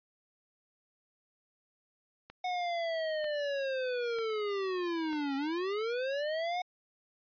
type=click train; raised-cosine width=0.3 ms; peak=-31 dBFS; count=4; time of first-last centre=2.3-5.13 s; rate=1.06 Hz
type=linear two-way sweep; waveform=square; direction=down then up; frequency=734 to 269.4 to 734 Hz; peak=-32 dBFS; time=2.44-6.62 s; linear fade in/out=5 ms; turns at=5.36 s
effects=resampled to 11025 Hz